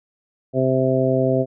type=harmonic tone; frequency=130.81 Hz; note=C3; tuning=in tune; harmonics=1 / 2 / 3 / 4 / 5; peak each=-22 / -22 / -22 / -22 / -22 dBFS; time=0.53-1.46 s; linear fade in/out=50 ms; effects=none

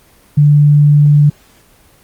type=tone; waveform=sine; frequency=146.83 Hz; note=D3; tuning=in tune; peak=-4 dBFS; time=0.37-1.3 s; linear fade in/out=10 ms; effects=pink hiss -47 dBFS RMS until 2.03 s + Opus 24 kbps

